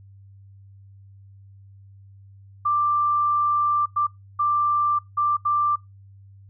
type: tone bursts at uneven times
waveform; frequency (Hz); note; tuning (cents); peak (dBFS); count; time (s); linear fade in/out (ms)
sine; 1180; D6; +8; -18; 5; 2.65-3.86 / 3.96-4.07 / 4.39-4.99 / 5.17-5.37 / 5.45-5.76; 10
effects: noise-tail reverb RT60 0.2 s tail -24 dB re dry + added 98 Hz sine -45 dBFS peak until 6.49 s